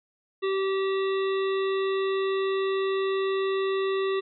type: harmonic tone with a mistuned harmonic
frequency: 386.7 Hz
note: G4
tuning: 24 cents flat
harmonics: 1 / 3 / 5 / 7 / 9 / 10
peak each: -24 / -34 / -38 / -41 / -43 / -44 dBFS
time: 0.42-4.21 s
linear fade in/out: 20 ms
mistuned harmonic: 9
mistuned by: +27 cents
effects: none